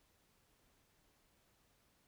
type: silence
effects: pink hiss -74 dBFS RMS until 2.07 s